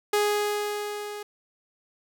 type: tone with level ramp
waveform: sawtooth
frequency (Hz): 415.3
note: G#4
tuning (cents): 0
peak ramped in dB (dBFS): -16 to -31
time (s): 0.13-1.23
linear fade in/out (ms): 5
effects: none